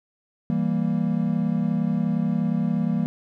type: chord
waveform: triangle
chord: E diminished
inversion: none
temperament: equal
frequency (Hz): 164.81 / 196 / 233.1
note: E3 / G3 / Bb3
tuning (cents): 0 / 0 / 0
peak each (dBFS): -23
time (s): 0.5-3.06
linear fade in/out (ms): 0
effects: none